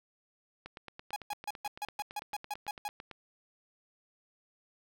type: click train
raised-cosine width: 0.3 ms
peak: -28 dBFS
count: 23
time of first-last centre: 0.66-3.113 s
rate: 8.97 Hz
type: tone bursts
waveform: 45% pulse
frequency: 830.6 Hz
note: G#5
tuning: in tune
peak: -34 dBFS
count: 11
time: 1.13-2.882 s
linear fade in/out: 2 ms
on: 32 ms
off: 140 ms
effects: none